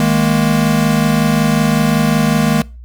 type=chord; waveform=square; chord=D# suspended fourth; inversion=none; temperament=equal with one note detuned; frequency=157.01 / 207.7 / 233.1 Hz; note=D#3 / G#3 / A#3; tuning=+16 / 0 / 0 cents; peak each=-16 dBFS; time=0-2.62 s; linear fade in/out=2 ms; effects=noise-tail reverb RT60 0.3 s tail -22 dB re dry + added 60 Hz sine -31 dBFS peak until 2.84 s